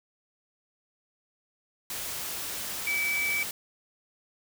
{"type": "tone in noise", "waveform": "sine", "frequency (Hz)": 2300, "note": "D7", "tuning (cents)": -37, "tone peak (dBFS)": -26, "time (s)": [2.87, 3.43], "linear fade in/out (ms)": 2, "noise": "white", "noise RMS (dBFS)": -35, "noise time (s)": [1.9, 3.51], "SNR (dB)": 6, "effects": []}